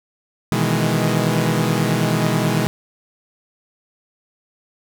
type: chord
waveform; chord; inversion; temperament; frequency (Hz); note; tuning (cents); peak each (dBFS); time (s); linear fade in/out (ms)
sawtooth; E major seventh; second; equal; 123.47 / 155.56 / 164.81 / 207.7; B2 / D#3 / E3 / G#3; 0 / 0 / 0 / 0; -18; 0.52-2.67; 0
effects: none